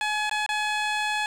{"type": "tone with dropouts", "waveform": "15% pulse", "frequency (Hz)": 847, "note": "G#5", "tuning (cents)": 34, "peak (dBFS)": -18, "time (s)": [0.01, 1.26], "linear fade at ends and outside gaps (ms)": 1, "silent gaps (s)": [[0.296, 0.312], [0.463, 0.49]], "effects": ["low-pass 7000 Hz 12 dB/octave", "8-bit"]}